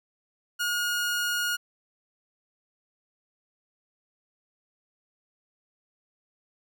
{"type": "tone", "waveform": "sawtooth", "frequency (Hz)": 1435, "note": "F6", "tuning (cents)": 47, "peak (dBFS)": -22, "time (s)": [0.59, 1.57], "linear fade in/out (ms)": 20, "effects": []}